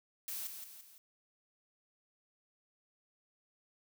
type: noise with echo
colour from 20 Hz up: blue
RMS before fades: -41 dBFS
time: 0.28-0.47 s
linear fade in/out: 0 ms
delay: 170 ms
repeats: 3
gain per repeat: -6 dB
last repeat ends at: 0.98 s
effects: none